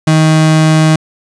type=tone; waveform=35% pulse; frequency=157.3 Hz; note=D#3; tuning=19 cents sharp; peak=-4 dBFS; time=0.07-0.96 s; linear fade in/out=5 ms; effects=resampled to 22050 Hz